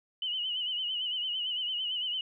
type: tone with vibrato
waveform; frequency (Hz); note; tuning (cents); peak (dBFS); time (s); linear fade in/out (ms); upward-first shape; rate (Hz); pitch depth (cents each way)
sine; 2975; F#7; +9; -30; 0.22-2.21; 2; sine; 8.9; 69
effects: none